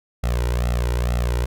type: tone with flanger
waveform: sawtooth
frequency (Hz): 60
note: B1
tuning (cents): -49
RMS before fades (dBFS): -21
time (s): 0.23-1.46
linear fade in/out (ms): 10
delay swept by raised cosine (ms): 1.5 to 2.11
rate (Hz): 2.2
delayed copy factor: +1
effects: none